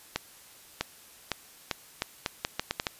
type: accelerating click train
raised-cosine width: 0.2 ms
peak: -10 dBFS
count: 11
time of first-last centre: 0.16-2.868 s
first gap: 650 ms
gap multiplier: 0.78
effects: white hiss -53 dBFS RMS until 2.99 s + resampled to 32000 Hz